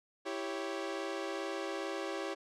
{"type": "chord", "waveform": "sawtooth", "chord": "C# diminished", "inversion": "first", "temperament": "equal", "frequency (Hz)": [329.6, 392, 554.4], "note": ["E4", "G4", "C#5"], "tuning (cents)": [0, 0, 0], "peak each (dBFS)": [-37, -36, -37], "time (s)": [0.25, 2.35], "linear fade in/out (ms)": 20, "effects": ["low-pass 6000 Hz 12 dB/octave"]}